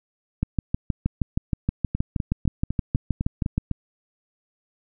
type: two click trains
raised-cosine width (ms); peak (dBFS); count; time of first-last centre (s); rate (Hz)
5; -12 / -9; 8 / 21; 1.95-3.713 / 0.43-3.58; 3.97 / 6.35
effects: none